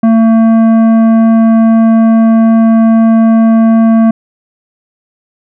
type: tone with tanh clipping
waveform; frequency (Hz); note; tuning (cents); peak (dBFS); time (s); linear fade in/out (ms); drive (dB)
sine; 225.2; A3; +40; -5; 0.03-4.11; 5; 11
effects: none